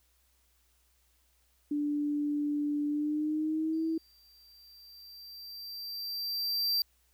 sine tone with pitch glide, 293.2 to 323.5 Hz, D4 to E4, -3 to -32 cents, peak -28 dBFS, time 1.71-3.98 s, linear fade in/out 5 ms, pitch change +171 cents, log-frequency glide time 2.87-3.86 s
square tone with exponential growth, 4699 Hz, D8, in tune, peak -26 dBFS, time 3.73-6.82 s, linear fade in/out 2 ms, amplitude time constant 670 ms
effects added 61 Hz sine -70 dBFS peak until 7.13 s + white hiss -71 dBFS RMS until 7.13 s

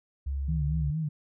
sine tone, 68.9 Hz, C#2, 10 cents flat, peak -28 dBFS, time 0.26-0.91 s, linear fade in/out 10 ms
sine tone with vibrato, 152.1 Hz, D#3, 39 cents flat, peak -27 dBFS, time 0.48-1.09 s, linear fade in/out 10 ms, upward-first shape sine, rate 4.4 Hz, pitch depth 95 cents each way
effects none

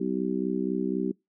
harmonic tone, 64 Hz, C2, 38 cents flat, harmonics 3 / 4 / 5 / 6, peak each -31 / -31 / -31 / -31 dBFS, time 0-1.12 s, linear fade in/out 10 ms, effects noise-tail reverb RT60 0.2 s tail -24 dB re dry

